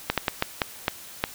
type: slowing click train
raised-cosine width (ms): 0.3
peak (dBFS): -5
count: 7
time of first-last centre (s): 0.1-1.239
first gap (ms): 77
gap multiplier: 1.36
effects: white hiss -43 dBFS RMS until 1.34 s